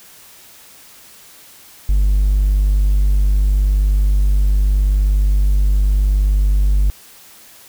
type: tone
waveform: triangle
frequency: 49.59 Hz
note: G1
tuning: 21 cents sharp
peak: -8 dBFS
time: 1.89-6.9 s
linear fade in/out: 0 ms
effects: tanh soft clip ceiling -5 dBFS + white hiss -43 dBFS RMS until 7.68 s